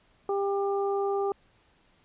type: harmonic tone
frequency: 397.7 Hz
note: G4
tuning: 25 cents sharp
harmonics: 1 / 2 / 3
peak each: -26 / -32 / -37 dBFS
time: 0.29-1.32 s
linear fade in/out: 2 ms
effects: pink hiss -64 dBFS RMS until 2.04 s + resampled to 8000 Hz